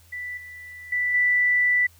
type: tone with level steps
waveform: sine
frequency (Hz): 1975.5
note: B6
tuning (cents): 0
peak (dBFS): -30 / -38 / -21 / -17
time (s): 0.12-1.87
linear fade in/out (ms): 10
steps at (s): 0.37 / 0.92 / 1.14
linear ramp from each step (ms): 5
effects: added 84 Hz sine -53 dBFS peak until 1.99 s + white hiss -57 dBFS RMS until 1.99 s